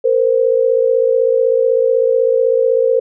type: tone pair together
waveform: sine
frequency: 461.6 / 517.6 Hz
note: A#4 / C5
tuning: -17 / -19 cents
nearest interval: major second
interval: 198 cents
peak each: -13 dBFS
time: 0.04-3 s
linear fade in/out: 10 ms
effects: none